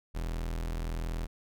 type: tone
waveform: 40% pulse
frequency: 41.2 Hz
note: E1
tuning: in tune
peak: -31 dBFS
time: 0.14-1.27 s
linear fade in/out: 20 ms
effects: none